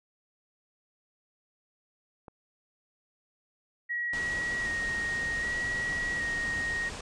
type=click; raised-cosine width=1 ms; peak=-31 dBFS; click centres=2.282 s
type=tone with vibrato; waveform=sine; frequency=1892 Hz; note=A#6; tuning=25 cents sharp; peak=-29 dBFS; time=3.89-6.9 s; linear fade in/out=20 ms; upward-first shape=square; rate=0.65 Hz; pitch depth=18 cents each way
type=low-pass noise; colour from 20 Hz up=pink; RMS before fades=-40 dBFS; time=4.13-7.01 s; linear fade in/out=5 ms; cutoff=8800 Hz; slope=48 dB/octave
effects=none